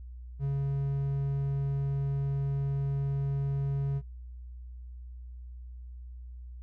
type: tone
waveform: triangle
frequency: 138.59 Hz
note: C#3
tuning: in tune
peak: -25 dBFS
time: 0.39-4.02 s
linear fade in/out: 50 ms
effects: noise-tail reverb RT60 0.1 s tail -17 dB re dry + added 61 Hz sine -41 dBFS peak until 6.62 s